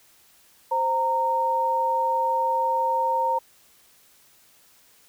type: tone pair together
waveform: sine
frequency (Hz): 523.3 / 923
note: C5 / A#5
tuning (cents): 0 / -17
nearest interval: minor seventh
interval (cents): 983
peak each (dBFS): -27 / -21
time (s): 0.71-3.39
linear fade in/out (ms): 10
effects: white hiss -57 dBFS RMS until 5.08 s